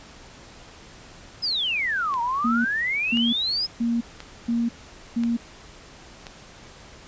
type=exponential two-way sweep; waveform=sine; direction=down then up; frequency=5200 to 920 to 5200 Hz; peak=-22 dBFS; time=1.42-3.67 s; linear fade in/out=20 ms; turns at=2.21 s
type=click train; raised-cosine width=0.2 ms; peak=-19 dBFS; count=5; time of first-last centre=2.14-6.268 s; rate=0.969 Hz
type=tone bursts; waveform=sine; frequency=234 Hz; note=A#3; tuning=7 cents sharp; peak=-20 dBFS; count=5; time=2.44-5.37 s; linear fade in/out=10 ms; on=210 ms; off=470 ms
effects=pink hiss -46 dBFS RMS until 7.07 s + resampled to 16000 Hz